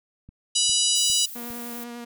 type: click train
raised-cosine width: 5 ms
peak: -32 dBFS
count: 4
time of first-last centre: 0.29-1.505 s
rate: 2.47 Hz
type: harmonic tone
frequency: 980 Hz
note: B5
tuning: 14 cents flat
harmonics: 3 / 4 / 5 / 6 / 7 / 8 / 9 / 10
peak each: -25 / -26 / -27 / -28 / -28 / -29 / -30 / -30 dBFS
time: 0.55-1.26 s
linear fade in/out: 10 ms
type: noise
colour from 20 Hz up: violet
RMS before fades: -38 dBFS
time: 0.95-1.84 s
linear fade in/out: 5 ms
type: tone with vibrato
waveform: sawtooth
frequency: 238.3 Hz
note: A#3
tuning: 38 cents sharp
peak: -31 dBFS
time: 1.35-2.05 s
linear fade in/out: 10 ms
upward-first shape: sine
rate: 10 Hz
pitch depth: 16 cents each way
effects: none